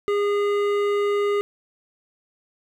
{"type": "tone with hard clipping", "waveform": "triangle", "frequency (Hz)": 408.6, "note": "G#4", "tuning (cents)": -28, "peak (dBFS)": -21, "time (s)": [0.08, 1.41], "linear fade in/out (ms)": 0, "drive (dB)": 16, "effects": []}